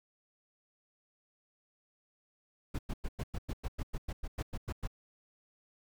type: noise bursts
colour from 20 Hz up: brown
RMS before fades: -35 dBFS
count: 15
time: 2.74-4.875 s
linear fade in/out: 10 ms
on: 49 ms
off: 100 ms
effects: none